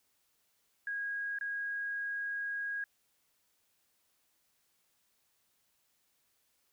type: tone with dropouts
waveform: sine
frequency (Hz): 1641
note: G#6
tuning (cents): -21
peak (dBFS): -34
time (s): 0.87-2.84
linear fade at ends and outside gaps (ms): 2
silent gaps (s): 1.387-1.41
effects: white hiss -75 dBFS RMS until 6.72 s